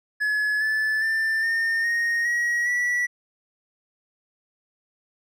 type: tone with pitch steps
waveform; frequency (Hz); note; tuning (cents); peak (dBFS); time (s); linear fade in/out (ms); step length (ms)
triangle; 1702 / 1740.8 / 1780.4 / 1821 / 1862.5 / 1904.9 / 1948.3; G#6 / A6 / A6 / A#6 / A#6 / A#6 / B6; +42 / -19 / +20 / -41 / -2 / +37 / -24; -19; 0.2-3.07; 20; 410
effects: none